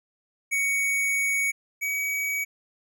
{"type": "tone pair in turn", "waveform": "square", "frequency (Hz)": [2236, 2267], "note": ["C#7", "C#7"], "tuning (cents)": [14, 38], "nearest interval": "unison", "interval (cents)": 24, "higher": "second", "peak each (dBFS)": [-23, -26], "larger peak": "first", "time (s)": [[0.51, 1.52], [1.81, 2.45]], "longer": "first", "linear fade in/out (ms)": 20, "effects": []}